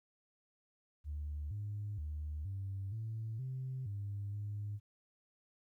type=tone with pitch steps; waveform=sine; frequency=74.2 / 103.6 / 75.6 / 97.4 / 111.1 / 130.1 / 101.2 / 103.4 Hz; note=D2 / G#2 / D#2 / G2 / A2 / C3 / G#2 / G#2; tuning=+18 / -4 / -49 / -11 / +17 / -9 / -44 / -7 cents; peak=-37 dBFS; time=1.04-4.8 s; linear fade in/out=50 ms; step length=470 ms; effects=tanh soft clip ceiling -34 dBFS + 13-bit